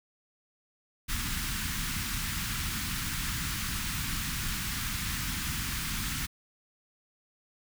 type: band-stop noise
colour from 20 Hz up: pink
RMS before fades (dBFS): -33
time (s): 1.08-6.27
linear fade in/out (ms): 20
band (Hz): 240 to 1200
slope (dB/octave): 24
effects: none